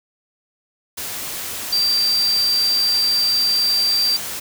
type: tone in noise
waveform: sine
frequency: 4696 Hz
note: D8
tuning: 1 cent flat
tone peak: -15 dBFS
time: 1.72-4.17 s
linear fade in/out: 10 ms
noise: white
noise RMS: -28 dBFS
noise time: 0.97-4.4 s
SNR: +10 dB
effects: none